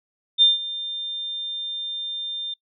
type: tone with ADSR envelope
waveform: sine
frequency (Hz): 3600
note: A7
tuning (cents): +39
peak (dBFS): -10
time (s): 0.38-2.54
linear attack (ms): 38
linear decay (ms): 160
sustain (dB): -17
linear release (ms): 7
effects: noise-tail reverb RT60 0.1 s tail -21 dB re dry